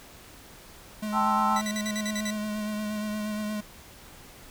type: tone with vibrato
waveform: square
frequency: 211.7 Hz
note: G#3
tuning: 33 cents sharp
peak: -30 dBFS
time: 1.02-3.61 s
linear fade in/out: 10 ms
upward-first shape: sine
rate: 8.5 Hz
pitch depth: 22 cents each way
type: chord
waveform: sine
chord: A minor seventh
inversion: third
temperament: equal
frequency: 784 / 880 / 1046.5 / 1318.5 Hz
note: G5 / A5 / C6 / E6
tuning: 0 / 0 / 0 / 0 cents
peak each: -29 / -27 / -28 / -27 dBFS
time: 1.12-1.62 s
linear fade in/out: 50 ms
type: tone bursts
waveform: 15% pulse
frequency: 1975.5 Hz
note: B6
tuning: in tune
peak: -25 dBFS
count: 8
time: 1.56-2.306 s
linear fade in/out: 2 ms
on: 53 ms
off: 46 ms
effects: pink hiss -49 dBFS RMS until 4.5 s